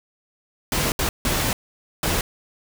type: noise bursts at uneven times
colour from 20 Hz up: pink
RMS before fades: -22 dBFS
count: 4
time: 0.72-0.92 / 0.99-1.09 / 1.25-1.53 / 2.03-2.21 s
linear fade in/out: 2 ms
effects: none